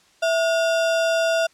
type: tone with sample-and-hold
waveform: sine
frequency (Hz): 659.3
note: E5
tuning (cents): 0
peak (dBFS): -17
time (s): 0.22-1.47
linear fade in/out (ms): 10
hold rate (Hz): 2100
effects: white hiss -57 dBFS RMS until 1.53 s + low-pass 7000 Hz 12 dB/octave